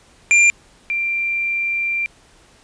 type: tone pair in turn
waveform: square / sine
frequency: 2386 / 2367 Hz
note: D7 / D7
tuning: +27 / +13 cents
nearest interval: unison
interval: 14 cents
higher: first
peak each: -10 / -18 dBFS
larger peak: first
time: 0.31-0.5 / 0.9-2.06 s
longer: second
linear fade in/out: 0 ms
effects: pink hiss -51 dBFS RMS until 2.63 s + resampled to 22050 Hz